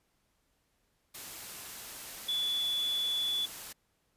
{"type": "tone in noise", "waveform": "sine", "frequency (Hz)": 3441, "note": "A7", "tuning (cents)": -39, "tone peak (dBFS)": -29, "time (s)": [2.28, 3.46], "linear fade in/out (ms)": 10, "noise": "white", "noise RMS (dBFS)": -44, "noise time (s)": [1.14, 3.73], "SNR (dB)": 12, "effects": ["pink hiss -75 dBFS RMS until 4.16 s", "resampled to 32000 Hz"]}